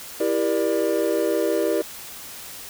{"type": "chord", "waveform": "triangle", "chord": "E half-diminished seventh", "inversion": "none", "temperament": "just", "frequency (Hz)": [329.6, 395.6, 474.7, 593.3], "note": ["E4", "G4", "Bb4", "D5"], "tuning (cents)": [0, 16, 31, 18], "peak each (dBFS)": -23, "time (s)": [0.2, 1.82], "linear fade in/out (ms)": 5, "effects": ["white hiss -38 dBFS RMS until 2.69 s"]}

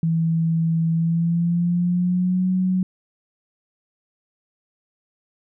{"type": "tone with pitch glide", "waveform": "sine", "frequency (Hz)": [163.9, 185.04], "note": ["E3", "F#3"], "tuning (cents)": [-10, 0], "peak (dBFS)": -17, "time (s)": [0.03, 2.83], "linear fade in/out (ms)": 2, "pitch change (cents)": 210, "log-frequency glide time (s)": [0.92, 2.49], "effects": []}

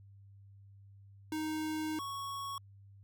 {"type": "tone pair in turn", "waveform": "square", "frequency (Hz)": [311.1, 1108.6], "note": ["D#4", "C#6"], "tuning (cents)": [0, 0], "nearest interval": "octave + minor seventh", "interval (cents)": 2200, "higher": "second", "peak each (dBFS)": [-35, -39], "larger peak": "first", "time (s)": [[1.32, 1.99], [1.99, 2.58]], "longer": "first", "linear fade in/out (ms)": 2, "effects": ["added 99 Hz sine -54 dBFS peak until 3.03 s"]}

